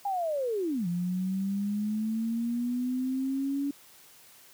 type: linear two-way sweep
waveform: sine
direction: down then up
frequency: 820 to 172 to 284 Hz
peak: -27 dBFS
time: 0.05-3.71 s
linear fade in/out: 5 ms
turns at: 0.87 s
effects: white hiss -55 dBFS RMS until 4.53 s + high-pass 80 Hz 12 dB/octave